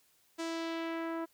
sawtooth tone with low-pass filter sweep, 329.6 Hz, E4, in tune, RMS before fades -37 dBFS, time 0.38-1.26 s, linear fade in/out 20 ms, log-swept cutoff 7700 to 1200 Hz, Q 1.2, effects white hiss -69 dBFS RMS until 1.33 s

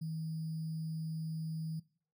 sine tone with sample-and-hold, 159.7 Hz, D#3, 45 cents sharp, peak -36 dBFS, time 0.01-1.8 s, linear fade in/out 10 ms, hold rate 4900 Hz, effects noise-tail reverb RT60 0.5 s tail -21 dB re dry

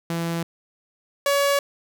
sawtooth tone pair in turn, 167.7 / 564.1 Hz, E3 / C#5, +30 / +30 cents, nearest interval octave + major sixth, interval 2100 cents, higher second, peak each -20 / -14 dBFS, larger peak second, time 0.1-0.43 / 1.26-1.59 s, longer neither, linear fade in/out 2 ms, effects none

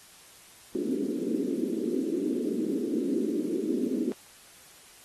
white band-pass noise, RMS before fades -29 dBFS, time 0.75-4.12 s, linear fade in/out 0 ms, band 220 to 390 Hz, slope 48 dB/octave, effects white hiss -53 dBFS RMS until 5.04 s + AAC 32 kbps

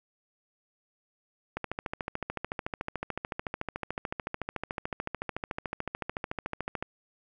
click train, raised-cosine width 0.5 ms, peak -17 dBFS, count 73, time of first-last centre 1.57-6.825 s, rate 13.7 Hz, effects none

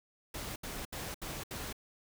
pink noise bursts, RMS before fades -41 dBFS, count 5, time 0.34-1.728 s, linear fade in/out 5 ms, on 220 ms, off 72 ms, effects none

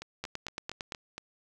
two click trains, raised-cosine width 0.2 ms, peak -23 / -18 dBFS, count 6 / 7, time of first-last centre 0.02-1.18 / 0.24-0.922 s, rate 4.31 / 8.8 Hz, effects none

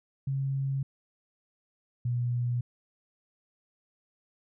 sine tone pair in turn, 136.1 / 121.53 Hz, C#3 / B2, -31 / -27 cents, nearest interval major second, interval 196 cents, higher first, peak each -27 / -26 dBFS, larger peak second, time 0.27-0.83 / 2.05-2.61 s, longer neither, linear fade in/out 5 ms, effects none

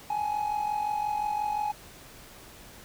triangle tone with amplitude modulation, 839 Hz, G#5, 17 cents sharp, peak -21 dBFS, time 0.1-1.72 s, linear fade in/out 5 ms, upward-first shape sine, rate 45.7 Hz, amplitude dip 70%, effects tanh soft clip ceiling -19 dBFS + pink hiss -49 dBFS RMS until 2.84 s

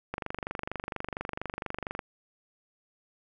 click train, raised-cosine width 0.5 ms, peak -18 dBFS, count 46, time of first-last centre 0.14-1.992 s, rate 24.3 Hz, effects none

